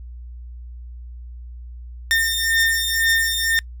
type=beating tone pair; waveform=sawtooth; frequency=1815 / 1817 Hz; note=A#6 / A#6; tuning=-47 / -45 cents; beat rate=2 Hz; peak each=-17 / -16 dBFS; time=2.11-3.59 s; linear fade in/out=0 ms; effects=noise-tail reverb RT60 0.1 s tail -26 dB re dry + added 60 Hz sine -33 dBFS peak until 3.8 s